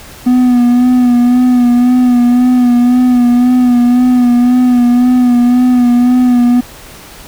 triangle tone with vibrato, 246.3 Hz, B3, 5 cents flat, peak -3 dBFS, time 0.26-6.61 s, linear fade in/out 10 ms, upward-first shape sine, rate 1.9 Hz, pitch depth 34 cents each way, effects pink hiss -33 dBFS RMS until 7.27 s

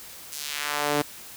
sawtooth tone with high-pass filter sweep, 146.83 Hz, D3, in tune, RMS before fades -28 dBFS, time 0.32-1.02 s, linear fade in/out 5 ms, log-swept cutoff 6600 to 300 Hz, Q 0.99, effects white hiss -43 dBFS RMS until 1.36 s

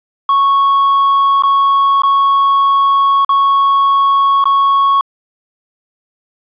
triangle tone with dropouts, 1106 Hz, C#6, 4 cents flat, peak -6 dBFS, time 0.29-5.01 s, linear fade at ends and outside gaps 2 ms, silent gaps 1.423-1.435 / 2.02-2.034 / 3.248-3.292 / 4.441-4.455 s, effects resampled to 8000 Hz + 8-bit

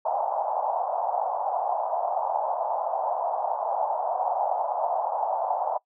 pink band-pass noise, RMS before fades -27 dBFS, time 0.05-5.78 s, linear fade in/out 5 ms, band 660 to 890 Hz, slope 48 dB/octave, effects noise-tail reverb RT60 0.1 s tail -22 dB re dry

